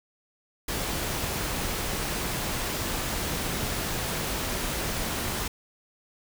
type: noise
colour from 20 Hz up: pink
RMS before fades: -30 dBFS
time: 0.68-5.48 s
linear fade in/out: 5 ms
effects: none